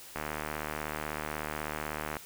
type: click train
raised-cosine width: 0.5 ms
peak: -19 dBFS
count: 154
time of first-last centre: 0.16-2.168 s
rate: 76.2 Hz
effects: white hiss -49 dBFS RMS until 2.25 s